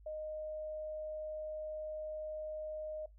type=tone; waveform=sine; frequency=618 Hz; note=D#5; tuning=12 cents flat; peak=-39 dBFS; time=0.06-3.06 s; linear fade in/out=5 ms; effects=noise-tail reverb RT60 0.2 s tail -22 dB re dry + added 51 Hz sine -56 dBFS peak until 3.18 s

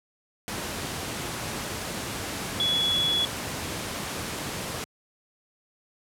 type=tone in noise; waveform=sine; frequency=3385 Hz; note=G#7; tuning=32 cents sharp; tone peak=-22 dBFS; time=2.6-3.25 s; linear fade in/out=0 ms; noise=pink; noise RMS=-32 dBFS; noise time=0.48-4.84 s; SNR=+7 dB; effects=high-pass 80 Hz 12 dB/octave + low-pass 12000 Hz 12 dB/octave

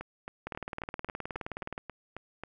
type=two click trains; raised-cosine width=0.5 ms; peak=-24 / -21 dBFS; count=10 / 26; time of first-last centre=0.01-2.436 / 0.47-1.779 s; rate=3.71 / 19.1 Hz; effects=none

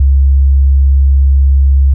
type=tone; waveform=sine; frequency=68.2 Hz; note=C#2; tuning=28 cents flat; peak=-4 dBFS; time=0-1.94 s; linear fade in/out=5 ms; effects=none

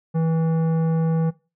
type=tone with tanh clipping; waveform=sine; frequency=162.6 Hz; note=E3; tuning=23 cents flat; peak=-20 dBFS; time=0.14-1.31 s; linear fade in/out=20 ms; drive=13 dB; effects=noise-tail reverb RT60 0.3 s tail -20 dB re dry

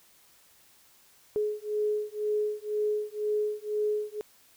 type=beating tone pair; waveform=sine; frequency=421 / 423 Hz; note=G#4 / G#4; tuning=+24 / +32 cents; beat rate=2 Hz; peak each=-30 dBFS; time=1.36-4.21 s; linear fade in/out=0 ms; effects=white hiss -60 dBFS RMS until 4.56 s

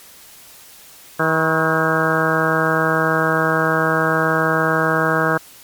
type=harmonic tone with a mistuned harmonic; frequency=160.4 Hz; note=E3; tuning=47 cents flat; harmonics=1 / 2 / 3 / 4 / 5 / 6 / 7 / 8 / 9 / 10; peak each=-23 / -24 / -22 / -23 / -28 / -28 / -24 / -23 / -23 / -22 dBFS; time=1.19-5.38 s; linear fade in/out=10 ms; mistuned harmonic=7; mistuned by=-45 cents; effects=white hiss -43 dBFS RMS until 5.63 s + MP3 96 kbps

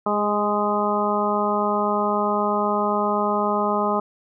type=harmonic tone with a mistuned harmonic; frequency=207.7 Hz; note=G#3; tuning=in tune; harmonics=1 / 2 / 3 / 4 / 5 / 6; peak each=-26 / -26 / -26 / -26 / -26 / -26 dBFS; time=0.06-4 s; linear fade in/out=5 ms; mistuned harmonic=2; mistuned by=-16 cents; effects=none

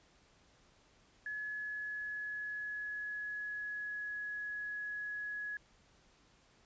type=tone with pitch glide; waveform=sine; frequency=1700 to 1682.4 Hz; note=G#6 to G#6; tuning=+40 to +22 cents; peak=-38 dBFS; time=1.26-5.57 s; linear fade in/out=2 ms; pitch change=-18 cents; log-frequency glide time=1.47-4.15 s; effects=pink hiss -67 dBFS RMS until 6.65 s + resampled to 16000 Hz

